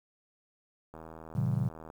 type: click train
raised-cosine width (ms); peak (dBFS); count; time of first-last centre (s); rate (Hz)
1; -32; 78; 0.94-1.901; 80.1
type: chord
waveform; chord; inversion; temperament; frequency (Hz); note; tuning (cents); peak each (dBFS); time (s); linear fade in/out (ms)
sine; A diminished seventh; none; just; 110 / 132 / 158.4 / 190.08; A2 / C3 / Eb3 / Gb3; 0 / +16 / +31 / +47; -32 / -30 / -34 / -35; 1.35-1.69; 10
effects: 10-bit